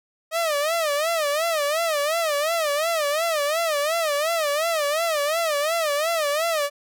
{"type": "tone with vibrato", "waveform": "sawtooth", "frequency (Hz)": 622.3, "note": "D#5", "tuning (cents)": 0, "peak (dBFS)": -17, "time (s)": [0.31, 6.7], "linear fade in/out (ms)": 50, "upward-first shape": "sine", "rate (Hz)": 2.8, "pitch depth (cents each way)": 150, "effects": []}